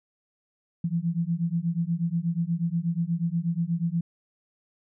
sine beating tone pair, 164.81 / 173.11 Hz, E3 / F3, 0 / -15 cents, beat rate 8.3 Hz, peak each -27 dBFS, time 0.84-4.01 s, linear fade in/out 5 ms, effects none

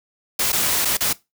white noise with dropouts, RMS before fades -20 dBFS, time 0.39-1.13 s, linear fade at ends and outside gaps 5 ms, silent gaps 0.521-0.528 / 0.849-0.853 / 0.971-1.006 s, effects noise-tail reverb RT60 0.2 s tail -19 dB re dry

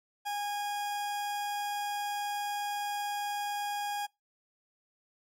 40% pulse tone, 821 Hz, G#5, 20 cents flat, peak -31 dBFS, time 0.25-4.07 s, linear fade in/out 20 ms, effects noise-tail reverb RT60 0.2 s tail -25 dB re dry + MP3 64 kbps

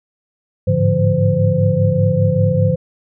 sine tone cluster, 101.3 / 106.4 / 143.7 / 170.8 / 514 Hz, G#2 / G#2 / D3 / F3 / C5, -43 / +42 / -37 / -38 / -31 cents, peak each -18 dBFS, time 0.67-2.76 s, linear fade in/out 10 ms, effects none

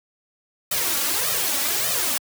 white noise with flanger, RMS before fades -23 dBFS, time 0.71-2.18 s, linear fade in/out 5 ms, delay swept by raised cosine 1.6 to 3.6 ms, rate 1.7 Hz, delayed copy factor +0.9, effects high-pass 100 Hz 12 dB/octave

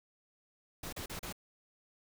pink noise bursts, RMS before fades -42 dBFS, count 4, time 0.83-1.326 s, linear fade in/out 5 ms, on 97 ms, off 36 ms, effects none

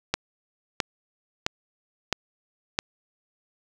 click train, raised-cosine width 0.2 ms, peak -5 dBFS, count 5, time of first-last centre 0.14-2.789 s, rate 1.51 Hz, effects none

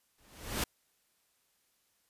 pink noise with exponential growth, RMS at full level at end -29 dBFS, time 0.18-0.64 s, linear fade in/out 5 ms, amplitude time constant 100 ms, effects white hiss -74 dBFS RMS until 2.09 s + resampled to 32000 Hz

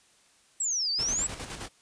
sine exponential two-way sweep, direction down then up, 7940 to 4496 to 7940 Hz, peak -26 dBFS, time 0.6-1.27 s, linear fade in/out 5 ms, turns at 0.91 s
pink noise with tremolo, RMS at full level -37 dBFS, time 0.98-1.69 s, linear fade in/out 20 ms, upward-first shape square, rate 9.6 Hz, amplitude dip 50%
effects white hiss -62 dBFS RMS until 1.81 s + resampled to 22050 Hz

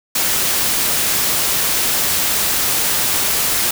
white noise, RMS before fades -17 dBFS, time 0.15-3.71 s, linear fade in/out 5 ms, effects none

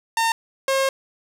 sawtooth tone pair in turn, 910 / 537.8 Hz, A#5 / C5, -42 / +47 cents, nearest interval major sixth, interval 911 cents, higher first, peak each -14 dBFS, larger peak neither, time 0.17-0.32 / 0.68-0.89 s, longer second, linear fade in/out 2 ms, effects low-pass 12000 Hz 12 dB/octave + 8-bit

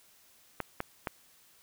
clicks, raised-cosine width 0.5 ms, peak -17 dBFS, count 3, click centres 0.603 / 0.804 / 1.072 s, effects white hiss -62 dBFS RMS until 1.62 s

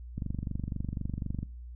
click train, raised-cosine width 5 ms, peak -21 dBFS, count 31, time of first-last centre 0.18-1.43 s, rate 24 Hz, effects noise-tail reverb RT60 0.4 s tail -23 dB re dry + added 60 Hz sine -41 dBFS peak until 1.75 s

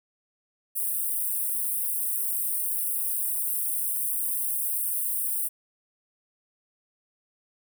white high-pass noise, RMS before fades -28 dBFS, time 0.75-5.49 s, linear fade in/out 20 ms, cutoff 8600 Hz, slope 96 dB/octave, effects none

